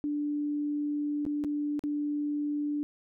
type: tone with dropouts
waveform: sine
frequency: 293.7 Hz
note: D4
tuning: in tune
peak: -28 dBFS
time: 0.04-2.83 s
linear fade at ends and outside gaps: 0 ms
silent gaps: 1.252-1.264 / 1.439-1.446 / 1.793-1.838 s
effects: none